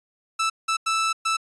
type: tone bursts at uneven times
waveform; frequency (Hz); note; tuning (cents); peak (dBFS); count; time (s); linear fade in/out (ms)
sawtooth; 1318.5; E6; 0; -17; 4; 0.39-0.5 / 0.68-0.77 / 0.86-1.13 / 1.25-1.37; 10
effects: resampled to 22050 Hz